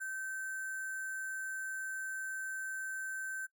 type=tone with sample-and-hold; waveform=sine; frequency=1546 Hz; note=G6; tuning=24 cents flat; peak=-37 dBFS; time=0-3.47 s; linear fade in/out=20 ms; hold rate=8820 Hz; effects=noise-tail reverb RT60 0.1 s tail -20 dB re dry